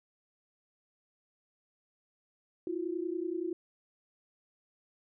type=tone pair together; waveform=sine; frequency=330.7 / 361.3 Hz; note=E4 / F#4; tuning=+6 / -41 cents; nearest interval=major second; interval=153 cents; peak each=-35 / -35 dBFS; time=2.67-3.53 s; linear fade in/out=2 ms; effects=none